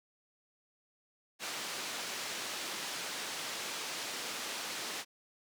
white band-pass noise, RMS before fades -40 dBFS, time 1.39-5.05 s, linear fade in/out 50 ms, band 220 to 5700 Hz, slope 12 dB/octave, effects none

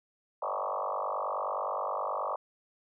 sine tone with frequency modulation, 865 Hz, A5, 30 cents flat, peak -30 dBFS, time 0.42-2.36 s, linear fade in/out 5 ms, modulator 49.5 Hz, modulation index 6.8, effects none

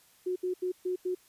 sine tone bursts at uneven times, 365 Hz, F#4, 24 cents flat, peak -28 dBFS, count 5, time 0.26-0.36 / 0.43-0.54 / 0.62-0.72 / 0.85-0.96 / 1.05-1.15 s, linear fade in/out 10 ms, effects white hiss -62 dBFS RMS until 1.28 s + resampled to 32000 Hz

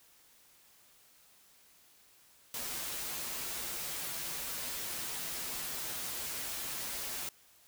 white noise with comb filter, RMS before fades -39 dBFS, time 2.54-7.29 s, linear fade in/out 2 ms, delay 10 ms, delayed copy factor -0.55, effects white hiss -63 dBFS RMS until 7.67 s

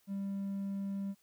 triangle tone, 197.2 Hz, G3, 11 cents sharp, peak -32 dBFS, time 0.07-1.15 s, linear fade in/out 50 ms, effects tanh soft clip ceiling -28 dBFS + white hiss -71 dBFS RMS until 1.22 s

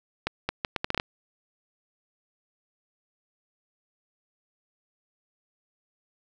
accelerating click train, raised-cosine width 0.3 ms, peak -10 dBFS, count 9, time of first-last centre 0.27-0.999 s, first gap 220 ms, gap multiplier 0.72, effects none

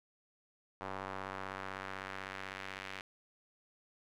square tone with band-pass filter sweep, 47.99 Hz, G1, 36 cents flat, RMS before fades -44 dBFS, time 0.81-3.01 s, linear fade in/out 0 ms, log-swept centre 1000 to 2300 Hz, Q 1.3, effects none

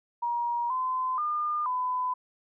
sine tone with pitch steps, 950 / 1025 / 1209 / 1005 Hz, A#5 / C6 / D6 / B5, +33 / -36 / +50 / +30 cents, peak -26 dBFS, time 0.22-2.14 s, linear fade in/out 10 ms, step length 480 ms, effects none

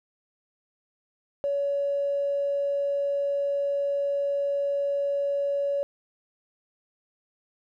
triangle tone with tanh clipping, 564 Hz, C#5, 30 cents sharp, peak -23 dBFS, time 1.44-5.83 s, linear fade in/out 0 ms, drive 2 dB, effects none

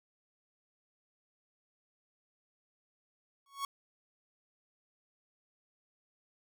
45% pulse tone with exponential growth, 1108.7 Hz, C#6, in tune, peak -31 dBFS, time 3.46-3.65 s, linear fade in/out 2 ms, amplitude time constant 40 ms, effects none

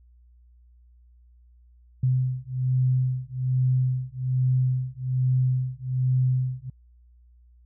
sine beating tone pair, 127.7 / 128.9 Hz, C3 / C3, -42 / -26 cents, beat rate 1.2 Hz, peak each -24 dBFS, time 2.03-6.7 s, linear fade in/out 5 ms, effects added 60 Hz sine -52 dBFS peak until 7.65 s

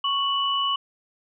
sine tone pair together, 1108.7 / 2960 Hz, C#6 / F#7, 0 / 0 cents, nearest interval octave + perfect fourth, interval 1700 cents, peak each -24 / -24 dBFS, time 0.04-0.76 s, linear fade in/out 5 ms, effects none

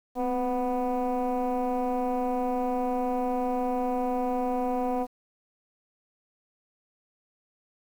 sine tone with frequency modulation, 498.9 Hz, B4, 17 cents sharp, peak -23 dBFS, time 0.15-5.07 s, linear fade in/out 50 ms, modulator 243 Hz, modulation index 1.5, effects tanh soft clip ceiling -22 dBFS + 9-bit

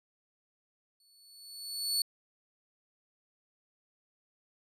sawtooth tone with exponential growth, 4435 Hz, C#8, in tune, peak -23 dBFS, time 1-2.02 s, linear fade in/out 2 ms, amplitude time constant 220 ms, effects resampled to 32000 Hz

